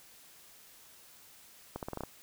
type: accelerating click train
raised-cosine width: 1 ms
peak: -23 dBFS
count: 7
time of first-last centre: 1.76-2.036 s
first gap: 68 ms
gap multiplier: 0.84
effects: white hiss -57 dBFS RMS until 2.22 s